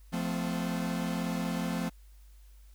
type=chord; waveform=45% pulse; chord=F major; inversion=none; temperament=equal with one note detuned; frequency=174.61 / 220 / 256.5 Hz; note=F3 / A3 / C4; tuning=0 / 0 / -34 cents; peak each=-33 / -36 / -36 dBFS; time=0.12-1.9 s; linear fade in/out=20 ms; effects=added 50 Hz sine -51 dBFS peak until 2.74 s + white hiss -67 dBFS RMS until 2.74 s